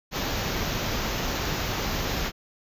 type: band-stop noise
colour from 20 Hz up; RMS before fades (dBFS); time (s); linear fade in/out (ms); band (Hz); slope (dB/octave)
pink; -28; 0.11-2.32; 50; 6800 to 13000; 96
effects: resampled to 32000 Hz